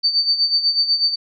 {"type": "tone with tremolo", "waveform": "sine", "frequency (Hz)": 4579, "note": "D8", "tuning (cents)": -45, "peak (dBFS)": -12, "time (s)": [0.03, 1.16], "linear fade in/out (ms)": 20, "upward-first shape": "sine", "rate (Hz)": 8.1, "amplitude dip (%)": 70, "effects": []}